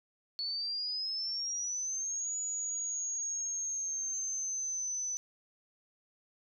sine exponential two-way sweep, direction up then down, 4412 to 6870 to 6000 Hz, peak -33 dBFS, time 0.39-5.17 s, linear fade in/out 0 ms, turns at 2.37 s, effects none

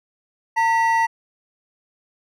triangle tone pair together, 910 / 1944.4 Hz, A#5 / B6, -42 / -28 cents, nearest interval octave + minor second, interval 1314 cents, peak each -14 / -20 dBFS, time 0.56-1.07 s, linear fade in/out 20 ms, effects tanh soft clip ceiling -6 dBFS

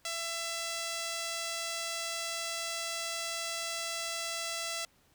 5% pulse tone, 669 Hz, E5, 25 cents sharp, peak -23 dBFS, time 0.05-4.85 s, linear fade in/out 2 ms, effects pink hiss -67 dBFS RMS until 5.14 s

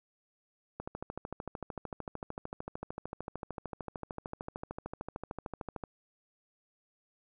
click train, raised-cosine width 1 ms, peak -24 dBFS, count 68, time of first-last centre 0.8-5.838 s, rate 13.3 Hz, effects none

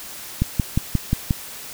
click train, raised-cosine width 5 ms, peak -5 dBFS, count 6, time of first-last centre 0.42-1.308 s, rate 5.63 Hz, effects white hiss -36 dBFS RMS until 1.73 s

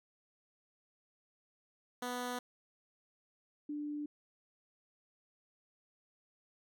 10% pulse / sine tone pair in turn, 246.9 / 295.3 Hz, B3 / D4, 0 / +10 cents, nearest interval minor third, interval 310 cents, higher second, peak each -29 / -37 dBFS, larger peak first, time 2.02-2.39 / 3.69-4.06 s, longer neither, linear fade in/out 5 ms, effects none

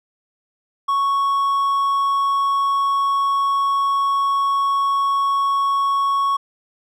triangle tone, 1108.7 Hz, C#6, in tune, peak -14 dBFS, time 0.88-6.37 s, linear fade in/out 10 ms, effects none

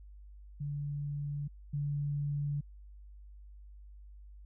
sine tone pair in turn, 144.4 / 144.4 Hz, D3 / D3, -29 / -29 cents, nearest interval unison, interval 0 cents, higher neither, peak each -34 / -31 dBFS, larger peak second, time 0.6-1.48 / 1.73-2.61 s, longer neither, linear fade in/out 10 ms, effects added 50 Hz sine -49 dBFS peak until 4.45 s

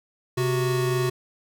square tone pair together, 130.81 / 368.9 Hz, C3 / F#4, 0 / -5 cents, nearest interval octave + tritone, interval 1795 cents, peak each -25 dBFS, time 0.37-1.1 s, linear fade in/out 10 ms, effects none

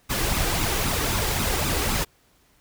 pink noise with flanger, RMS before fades -24 dBFS, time 0.09-2.05 s, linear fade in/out 20 ms, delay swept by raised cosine 0.79 to 2.59 ms, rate 3.8 Hz, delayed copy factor +0.5, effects pink hiss -61 dBFS RMS until 2.6 s

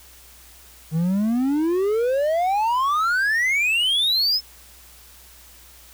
triangle exponential sweep, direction up, 153.9 to 5280 Hz, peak -16 dBFS, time 0.91-4.41 s, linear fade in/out 50 ms, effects added 60 Hz sine -51 dBFS peak until 5.93 s + white hiss -48 dBFS RMS until 5.93 s

